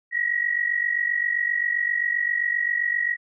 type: tone pair together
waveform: sine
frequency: 1893.4 / 1941 Hz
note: A#6 / B6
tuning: +26 / -31 cents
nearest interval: unison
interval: 43 cents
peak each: -23 / -25 dBFS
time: 0.11-3.17 s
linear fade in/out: 50 ms
effects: none